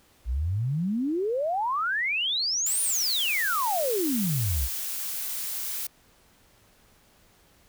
sine exponential two-way sweep, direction up then down, 55 to 9660 to 55 Hz, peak -24 dBFS, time 0.25-4.69 s, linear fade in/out 50 ms, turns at 2.82 s
blue noise, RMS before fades -32 dBFS, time 2.66-5.87 s, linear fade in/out 5 ms
effects pink hiss -60 dBFS RMS until 7.68 s

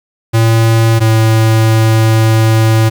square tone pair in turn, 113.3 / 111.29 Hz, A#2 / A2, -49 / +20 cents, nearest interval unison, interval 31 cents, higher first, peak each -7 dBFS, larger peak neither, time 0.33-1 / 1-2.9 s, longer second, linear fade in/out 20 ms, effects 8-bit

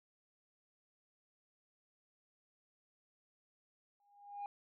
sine tone with exponential growth, 813 Hz, G#5, 37 cents flat, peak -36 dBFS, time 4-4.46 s, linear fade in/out 1 ms, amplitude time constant 100 ms, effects tanh soft clip ceiling -38 dBFS

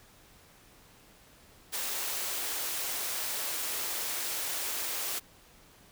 white high-pass noise, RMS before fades -34 dBFS, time 1.72-5.2 s, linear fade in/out 20 ms, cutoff 310 Hz, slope 24 dB/octave, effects pink hiss -58 dBFS RMS until 5.91 s

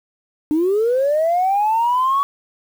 sine linear sweep, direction up, 293.7 to 1131 Hz, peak -13 dBFS, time 0.51-2.23 s, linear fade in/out 0 ms, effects tanh soft clip ceiling -10 dBFS + 7-bit

